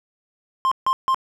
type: tone bursts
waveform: triangle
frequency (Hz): 1054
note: C6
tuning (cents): +12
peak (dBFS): -14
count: 3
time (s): 0.65-1.145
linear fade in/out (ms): 0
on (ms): 65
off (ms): 150
effects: none